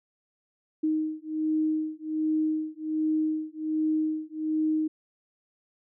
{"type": "beating tone pair", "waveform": "sine", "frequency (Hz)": [311.1, 312.4], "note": ["D#4", "D#4"], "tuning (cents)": [0, 7], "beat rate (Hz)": 1.3, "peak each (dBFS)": [-28, -28], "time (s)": [0.83, 4.88], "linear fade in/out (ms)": 10, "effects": []}